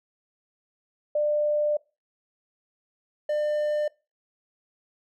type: tone pair in turn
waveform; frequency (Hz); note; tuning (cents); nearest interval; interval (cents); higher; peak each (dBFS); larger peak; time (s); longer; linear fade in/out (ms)
sine / triangle; 596 / 599; D5 / D5; +25 / +34; unison; 9; second; -21; neither; 1.15-1.77 / 3.29-3.88; first; 5
effects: noise-tail reverb RT60 0.3 s tail -23 dB re dry